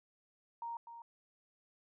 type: tone with echo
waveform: sine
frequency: 932.3 Hz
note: A#5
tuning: in tune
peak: -39 dBFS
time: 0.62-0.77 s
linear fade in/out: 2 ms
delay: 250 ms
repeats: 1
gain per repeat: -9 dB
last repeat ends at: 1.02 s
effects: none